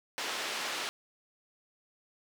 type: band-pass noise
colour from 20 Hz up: white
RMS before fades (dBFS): -36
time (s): 0.18-0.89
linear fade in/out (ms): 0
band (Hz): 350 to 4000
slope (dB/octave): 12
effects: none